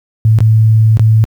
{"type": "tone with dropouts", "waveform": "sine", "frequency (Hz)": 110.2, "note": "A2", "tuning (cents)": 3, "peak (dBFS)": -4, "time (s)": [0.25, 1.24], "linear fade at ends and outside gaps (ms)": 0, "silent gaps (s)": [[0.387, 0.405], [0.971, 0.995]], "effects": ["high-pass 60 Hz 12 dB/octave", "7-bit"]}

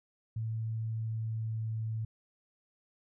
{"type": "tone with pitch glide", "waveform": "sine", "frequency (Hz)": [111.7, 110.93], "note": ["A2", "A2"], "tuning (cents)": [27, 15], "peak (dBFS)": -32, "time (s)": [0.36, 2.05], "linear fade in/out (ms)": 5, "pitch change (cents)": -12, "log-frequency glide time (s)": [0.9, 1.71], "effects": []}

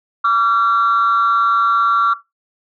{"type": "tone pair together", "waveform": "sine", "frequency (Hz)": [1151.2, 1369], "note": ["D6", "F6"], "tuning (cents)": [-35, -35], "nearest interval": "minor third", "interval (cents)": 300, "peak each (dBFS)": -12, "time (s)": [0.24, 2.14], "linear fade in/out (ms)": 10, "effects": ["noise-tail reverb RT60 0.2 s tail -17 dB re dry", "tanh soft clip ceiling -7 dBFS"]}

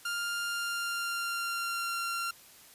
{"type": "tone with pitch glide", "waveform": "sawtooth", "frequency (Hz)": [1400, 1377.5], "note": ["F6", "F6"], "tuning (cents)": [4, -24], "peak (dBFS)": -28, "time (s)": [0.05, 2.31], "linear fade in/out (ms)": 5, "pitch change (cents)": -28, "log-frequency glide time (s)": [0.47, 1.98], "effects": ["white hiss -55 dBFS RMS until 2.74 s", "resampled to 32000 Hz"]}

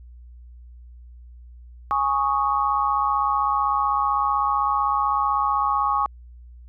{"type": "chord", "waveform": "sine", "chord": "Ab suspended fourth", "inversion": "none", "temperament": "equal", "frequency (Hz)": [830.6, 1108.7, 1244.5], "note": ["Ab5", "Db6", "Eb6"], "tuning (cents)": [0, 0, 0], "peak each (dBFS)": [-24, -21, -26], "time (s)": [1.91, 6.06], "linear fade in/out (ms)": 0, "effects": ["added 60 Hz sine -41 dBFS peak until 6.68 s"]}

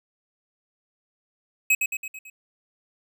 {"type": "tone with echo", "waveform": "square", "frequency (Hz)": 2549, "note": "D#7", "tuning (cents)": 41, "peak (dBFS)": -17, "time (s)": [1.7, 1.75], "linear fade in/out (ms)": 5, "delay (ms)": 110, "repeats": 5, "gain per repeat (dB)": -5, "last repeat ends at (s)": 2.3, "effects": []}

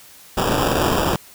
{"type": "noise with sample-and-hold", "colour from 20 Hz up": "white", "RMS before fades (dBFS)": -19, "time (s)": [0.37, 1.16], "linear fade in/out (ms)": 2, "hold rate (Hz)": 2100, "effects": ["white hiss -45 dBFS RMS until 1.34 s"]}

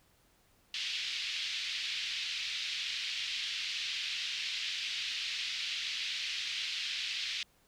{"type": "band-pass noise", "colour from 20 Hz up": "pink", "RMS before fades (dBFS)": -37, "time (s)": [0.74, 7.43], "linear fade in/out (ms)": 2, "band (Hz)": [2500, 4500], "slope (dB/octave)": 24, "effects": ["pink hiss -68 dBFS RMS until 7.67 s"]}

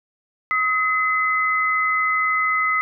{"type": "tone pair together", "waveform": "sine", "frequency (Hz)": [1269, 2036], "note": ["D#6", "C7"], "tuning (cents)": [34, -48], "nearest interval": "minor sixth", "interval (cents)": 818, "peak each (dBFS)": -20, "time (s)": [0.51, 2.81], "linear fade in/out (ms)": 0, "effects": []}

